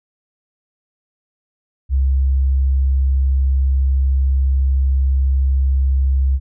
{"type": "tone", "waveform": "sine", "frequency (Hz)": 66.9, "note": "C2", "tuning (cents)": 39, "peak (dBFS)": -12, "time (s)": [1.89, 6.4], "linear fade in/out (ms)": 50, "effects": []}